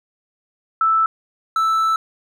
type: tone pair in turn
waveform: sine / triangle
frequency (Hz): 1318.5 / 1318.5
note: E6 / E6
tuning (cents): 0 / 0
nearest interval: unison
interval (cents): 0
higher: neither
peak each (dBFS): -13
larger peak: neither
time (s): 0.81-1.06 / 1.56-1.96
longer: second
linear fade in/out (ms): 2
effects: none